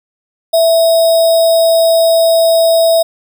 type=tone with sample-and-hold; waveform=sine; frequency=659.3 Hz; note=E5; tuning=in tune; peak=-6 dBFS; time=0.53-3.03 s; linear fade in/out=10 ms; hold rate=4410 Hz; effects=none